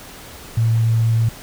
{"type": "tone", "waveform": "sine", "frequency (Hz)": 113.6, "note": "A#2", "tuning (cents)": -44, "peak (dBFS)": -13, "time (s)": [0.57, 1.29], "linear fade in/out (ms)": 5, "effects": ["pink hiss -38 dBFS RMS until 1.42 s"]}